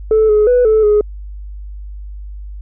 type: tone with pitch steps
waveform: sine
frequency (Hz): 436.9 / 423.2 / 493.7 / 435.9 / 419.2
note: A4 / G#4 / B4 / A4 / G#4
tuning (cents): -12 / +33 / -1 / -16 / +16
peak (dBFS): -6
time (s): 0.11-1.01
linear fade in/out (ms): 2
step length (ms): 180
effects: tanh soft clip ceiling -5 dBFS + added 50 Hz sine -26 dBFS peak until 2.61 s